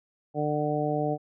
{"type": "harmonic tone", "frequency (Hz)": 149.4, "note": "D3", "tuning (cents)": 30, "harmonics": [1, 2, 3, 4, 5], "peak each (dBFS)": [-31, -31, -31, -31, -31], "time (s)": [0.34, 1.18], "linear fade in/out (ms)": 50, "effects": []}